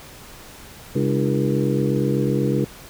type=harmonic tone with a mistuned harmonic; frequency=68.1 Hz; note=C#2; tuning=30 cents flat; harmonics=2 / 3 / 4 / 5 / 6 / 7; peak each=-22 / -24 / -25 / -26 / -27 / -27 dBFS; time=0.95-2.65 s; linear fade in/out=5 ms; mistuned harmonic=4; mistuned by=+140 cents; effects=pink hiss -42 dBFS RMS until 2.89 s